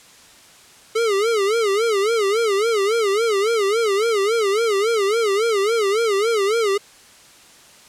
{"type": "tone with vibrato", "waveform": "square", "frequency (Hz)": 426.6, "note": "G#4", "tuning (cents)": 46, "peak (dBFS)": -17, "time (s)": [0.95, 6.78], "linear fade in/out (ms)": 10, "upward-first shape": "sine", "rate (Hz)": 3.6, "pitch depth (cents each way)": 160, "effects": ["white hiss -47 dBFS RMS until 7.88 s", "low-pass 9000 Hz 12 dB/octave"]}